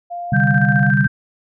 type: tone with pitch glide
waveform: sine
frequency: 698.5 to 707.8 Hz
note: F5 to F5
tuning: 0 to +23 cents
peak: -24 dBFS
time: 0.1-0.91 s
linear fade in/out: 20 ms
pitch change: +23 cents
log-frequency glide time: 0.26-0.38 s
type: chord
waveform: sine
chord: C suspended second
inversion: none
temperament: equal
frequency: 130.81 / 146.83 / 196 Hz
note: C3 / D3 / G3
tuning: 0 / 0 / 0 cents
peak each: -17 dBFS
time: 0.32-1.07 s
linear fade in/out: 5 ms
type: tone with tremolo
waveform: sine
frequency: 1568 Hz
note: G6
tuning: in tune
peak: -15 dBFS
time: 0.33-1.08 s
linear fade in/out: 20 ms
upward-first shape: square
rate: 14 Hz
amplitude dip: 50%
effects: none